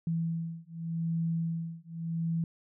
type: beating tone pair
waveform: sine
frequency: 165 / 165.85 Hz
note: E3 / E3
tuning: +2 / +11 cents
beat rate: 0.85 Hz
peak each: -33 / -33 dBFS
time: 0.07-2.44 s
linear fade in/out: 2 ms
effects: none